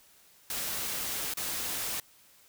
white noise with dropouts, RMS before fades -34 dBFS, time 0.5-2 s, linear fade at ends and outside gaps 2 ms, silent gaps 1.338-1.371 s, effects white hiss -60 dBFS RMS until 2.48 s

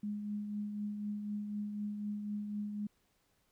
sine tone with tremolo, 207.7 Hz, G#3, in tune, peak -34 dBFS, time 0.03-2.87 s, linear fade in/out 5 ms, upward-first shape triangle, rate 4 Hz, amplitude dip 45%, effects pink hiss -75 dBFS RMS until 3.51 s

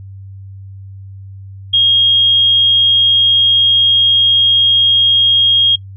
sine tone, 3255 Hz, G#7, 36 cents flat, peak -7 dBFS, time 1.73-5.76 s, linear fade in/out 10 ms, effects noise-tail reverb RT60 0.1 s tail -24 dB re dry + added 97 Hz sine -29 dBFS peak until 5.96 s

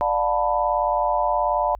sine chord, B half-diminished seventh, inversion first, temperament just, 592.7 / 711.2 / 889 / 987.8 Hz, D5 / F5 / A5 / B5, +16 / +31 / +18 / 0 cents, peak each -24 dBFS, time 0.01-1.75 s, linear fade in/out 0 ms, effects added 50 Hz sine -39 dBFS peak until 1.79 s

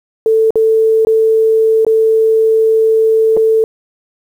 sine tone with dropouts, 443.4 Hz, A4, 13 cents sharp, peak -7 dBFS, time 0.26-3.64 s, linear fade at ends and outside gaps 1 ms, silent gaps 0.506-0.556 / 1.05-1.07 / 1.849-1.866 / 3.367-3.372 s, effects 7-bit

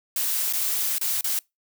blue noise with dropouts, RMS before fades -25 dBFS, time 0.16-1.39 s, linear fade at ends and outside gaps 2 ms, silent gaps 0.527-0.534 / 0.983-1.012 / 1.21-1.242 s, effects noise-tail reverb RT60 0.2 s tail -25 dB re dry

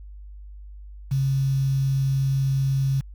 sine tone with quantisation, 135.4 Hz, C#3, 40 cents flat, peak -19 dBFS, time 1.11-3.01 s, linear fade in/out 10 ms, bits 7, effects added 50 Hz sine -38 dBFS peak until 3.14 s

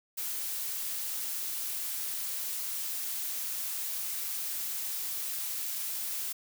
blue noise, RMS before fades -35 dBFS, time 0.17-6.33 s, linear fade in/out 10 ms, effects none

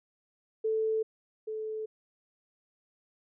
sine tone pair in turn, 440 / 435.2 Hz, A4 / A4, 0 / -19 cents, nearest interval unison, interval 19 cents, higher first, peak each -26 / -33 dBFS, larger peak first, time 0.64-1.03 / 1.47-1.86 s, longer neither, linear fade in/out 10 ms, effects none

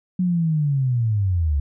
sine linear sweep, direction down, 185 to 68.3 Hz, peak -17 dBFS, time 0.19-1.6 s, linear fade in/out 5 ms, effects none

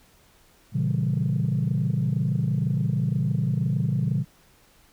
sine chord, A# diminished seventh, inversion none, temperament equal, 116.54 / 138.59 / 164.81 / 196 Hz, A#2 / C#3 / E3 / G3, 0 / 0 / 0 / 0 cents, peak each -26 / -24 / -26 / -29 dBFS, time 0.72-4.25 s, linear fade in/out 50 ms, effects tanh soft clip ceiling -15 dBFS + pink hiss -58 dBFS RMS until 4.92 s

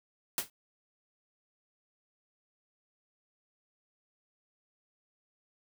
white noise with exponential decay, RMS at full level -27 dBFS, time 0.38-0.5 s, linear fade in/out 2 ms, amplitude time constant 25 ms, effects none

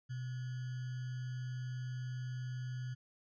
sine tone with sample-and-hold, 126.2 Hz, B2, 38 cents sharp, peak -38 dBFS, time 0.09-2.95 s, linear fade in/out 20 ms, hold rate 1575 Hz, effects resampled to 16000 Hz

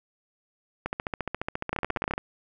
two click trains, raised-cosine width 0.5 ms, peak -12 / -14 dBFS, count 8 / 20, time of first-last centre 1.73-2.137 / 0.86-2.179 s, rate 17.2 / 14.4 Hz, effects none

